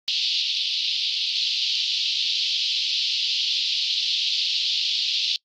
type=band-pass noise; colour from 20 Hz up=white; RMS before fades=-24 dBFS; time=0.08-5.36 s; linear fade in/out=0 ms; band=2900 to 4700 Hz; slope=48 dB/octave; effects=noise-tail reverb RT60 0.1 s tail -25 dB re dry + Opus 48 kbps